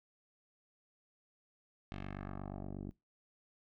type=tone with low-pass filter sweep; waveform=10% pulse; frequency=48.45 Hz; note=G1; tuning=20 cents flat; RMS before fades=-44 dBFS; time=1.92-2.91 s; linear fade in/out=0 ms; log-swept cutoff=3300 to 330 Hz; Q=1.5; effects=noise-tail reverb RT60 0.2 s tail -21 dB re dry